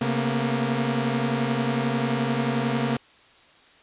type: tone cluster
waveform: sawtooth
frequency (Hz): 134.8 / 228 / 239.3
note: C#3 / A#3 / A#3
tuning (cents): -48 / -38 / +46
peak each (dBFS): -23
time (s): 0.01-2.97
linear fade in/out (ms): 5
effects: white hiss -54 dBFS RMS until 3.82 s + resampled to 8000 Hz